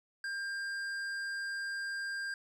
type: tone with hard clipping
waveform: sine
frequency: 1597 Hz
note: G6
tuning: 32 cents sharp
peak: -37 dBFS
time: 0.24-2.34 s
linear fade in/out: 2 ms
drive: 9 dB
effects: none